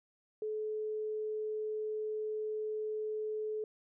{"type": "tone", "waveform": "sine", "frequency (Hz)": 430, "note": "A4", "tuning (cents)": -40, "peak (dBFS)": -34, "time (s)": [0.42, 3.64], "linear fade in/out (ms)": 2, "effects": []}